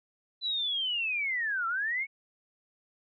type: linear two-way sweep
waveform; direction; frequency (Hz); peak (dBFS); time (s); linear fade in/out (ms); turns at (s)
sine; down then up; 4015 to 1321 to 2246; -28; 0.41-2.07; 50; 1.67
effects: none